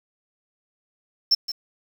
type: tone with echo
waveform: sine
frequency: 5360 Hz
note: E8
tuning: 28 cents sharp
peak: -12 dBFS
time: 1.31-1.35 s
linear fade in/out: 10 ms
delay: 170 ms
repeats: 1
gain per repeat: -13 dB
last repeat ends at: 1.52 s
effects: tanh soft clip ceiling -11 dBFS + 7-bit